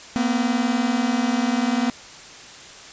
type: tone pair together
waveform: 45% pulse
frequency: 233 / 253.3 Hz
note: A#3 / B3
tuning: -1 / +44 cents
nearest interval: minor second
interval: 145 cents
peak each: -22 dBFS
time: 0.16-1.9 s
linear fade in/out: 0 ms
effects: white hiss -41 dBFS RMS until 2.92 s + resampled to 16000 Hz